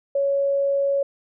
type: tone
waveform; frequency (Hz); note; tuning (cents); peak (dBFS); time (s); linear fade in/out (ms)
sine; 557; C#5; +8; -18; 0.15-1.03; 5
effects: none